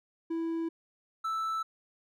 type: tone pair in turn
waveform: triangle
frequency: 329.6 / 1318.4 Hz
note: E4 / E6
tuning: 0 / 0 cents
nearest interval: 2 octaves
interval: 2400 cents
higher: second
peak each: -28 dBFS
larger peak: neither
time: 0.3-0.69 / 1.24-1.63 s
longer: neither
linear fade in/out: 10 ms
effects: none